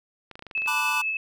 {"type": "clicks", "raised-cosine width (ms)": 0.3, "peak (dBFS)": -25, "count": 9, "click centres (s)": [0.313, 0.355, 0.393, 0.424, 0.467, 0.512, 0.577, 0.62, 0.661]}
{"type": "tone with tremolo", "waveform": "sine", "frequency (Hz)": 2605, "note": "E7", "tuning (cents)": -21, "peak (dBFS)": -23, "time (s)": [0.55, 1.17], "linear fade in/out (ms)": 2, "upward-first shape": "sine", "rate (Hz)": 9.9, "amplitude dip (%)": 30}
{"type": "chord", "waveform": "square", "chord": "B minor seventh", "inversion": "third", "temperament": "equal", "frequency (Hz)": [880, 987.8, 1174.7, 1480], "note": ["A5", "B5", "D6", "F#6"], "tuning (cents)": [0, 0, 0, 0], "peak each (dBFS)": [-32, -31, -31, -34], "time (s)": [0.67, 1.02], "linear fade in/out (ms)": 10}
{"effects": []}